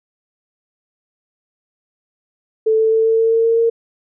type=tone with pitch steps; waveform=sine; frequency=440 / 442.8 / 445.6 / 448.5 / 451.3 / 454.2 / 457.1 / 460 Hz; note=A4 / A4 / A4 / A4 / A4 / A#4 / A#4 / A#4; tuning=0 / +11 / +22 / +33 / +44 / -45 / -34 / -23 cents; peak=-11 dBFS; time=2.66-3.7 s; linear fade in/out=10 ms; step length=130 ms; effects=none

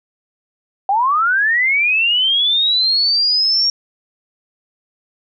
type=linear sweep; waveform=sine; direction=up; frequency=756 to 5588 Hz; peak=-12 dBFS; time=0.89-3.7 s; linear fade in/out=2 ms; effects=none

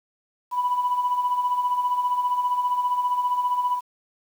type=tone with tremolo; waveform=sine; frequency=987.8 Hz; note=B5; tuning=in tune; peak=-17 dBFS; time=0.51-3.81 s; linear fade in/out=50 ms; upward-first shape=sine; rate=15 Hz; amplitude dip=60%; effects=tanh soft clip ceiling -15 dBFS + 8-bit

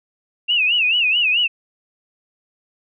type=tone with vibrato; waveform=sine; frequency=2700 Hz; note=E7; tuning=41 cents sharp; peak=-14 dBFS; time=0.48-1.48 s; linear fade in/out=20 ms; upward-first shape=sine; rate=4.6 Hz; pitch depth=160 cents each way; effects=none

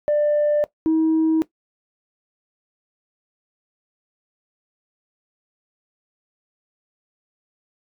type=tone pair in turn; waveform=sine; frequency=593 / 319.3 Hz; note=D5 / D#4; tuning=+17 / +45 cents; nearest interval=major seventh; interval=1072 cents; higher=first; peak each=-14 / -13 dBFS; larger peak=second; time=0.08-0.64 / 0.86-1.42 s; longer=neither; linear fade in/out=0 ms; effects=noise-tail reverb RT60 0.1 s tail -18 dB re dry + tanh soft clip ceiling -13 dBFS

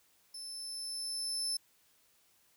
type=tone with level ramp; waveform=30% pulse; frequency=5274 Hz; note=E8; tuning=in tune; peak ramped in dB=-39 to -28 dBFS; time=0.34-1.57 s; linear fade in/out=5 ms; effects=white hiss -69 dBFS RMS until 2.56 s

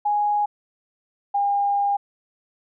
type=tone pair in turn; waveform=sine; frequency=829 / 806.8 Hz; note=G#5 / G5; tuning=-3 / +50 cents; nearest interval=unison; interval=47 cents; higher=first; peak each=-18 dBFS; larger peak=neither; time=0.05-0.46 / 1.34-1.97 s; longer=second; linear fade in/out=10 ms; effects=none

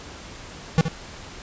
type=tone with echo; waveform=square; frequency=161.4 Hz; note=E3; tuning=36 cents flat; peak=-14 dBFS; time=0.78-0.81 s; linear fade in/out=0 ms; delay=73 ms; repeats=1; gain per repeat=-9 dB; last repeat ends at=0.883 s; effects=pink hiss -40 dBFS RMS until 1.42 s + resampled to 16000 Hz

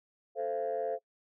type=chord; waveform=sine; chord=F major; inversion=first; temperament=equal with one note detuned; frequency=440 / 523.3 / 684.1 Hz; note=A4 / C5 / F5; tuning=0 / 0 / -36 cents; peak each=-34 dBFS; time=0.35-0.99 s; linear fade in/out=50 ms; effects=noise-tail reverb RT60 0.1 s tail -23 dB re dry + tanh soft clip ceiling -25 dBFS

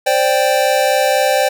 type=chord; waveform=square; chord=C suspended second; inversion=none; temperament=equal; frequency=523.3 / 587.3 / 784 Hz; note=C5 / D5 / G5; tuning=0 / 0 / 0 cents; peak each=-17 dBFS; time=0.06-1.49 s; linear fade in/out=10 ms; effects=none

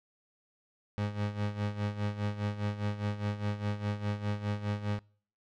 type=tone with tremolo; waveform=30% pulse; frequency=103.5 Hz; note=G#2; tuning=5 cents flat; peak=-26 dBFS; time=0.98-4.99 s; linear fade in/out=0 ms; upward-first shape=sine; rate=4.9 Hz; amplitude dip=75%; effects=noise-tail reverb RT60 0.5 s tail -26 dB re dry + low-pass 4000 Hz 12 dB/octave

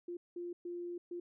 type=tone bursts at uneven times; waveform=sine; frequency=349.2 Hz; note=F4; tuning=in tune; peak=-39 dBFS; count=4; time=0.08-0.17 / 0.36-0.53 / 0.65-0.98 / 1.11-1.2 s; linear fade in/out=5 ms; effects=none

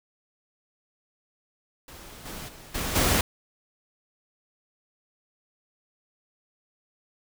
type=noise with level steps; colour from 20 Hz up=pink; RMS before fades=-45 / -38 / -47 / -30 / -22 dBFS; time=1.88-3.21 s; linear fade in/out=2 ms; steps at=2.25 / 2.48 / 2.74 / 2.95 s; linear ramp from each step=10 ms; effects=none

